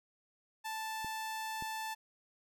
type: tone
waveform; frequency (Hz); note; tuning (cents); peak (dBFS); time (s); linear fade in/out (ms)
sawtooth; 880; A5; 0; -34; 0.64-1.95; 20
type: clicks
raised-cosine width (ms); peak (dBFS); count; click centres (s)
3; -34; 2; 1.046 / 1.624
effects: none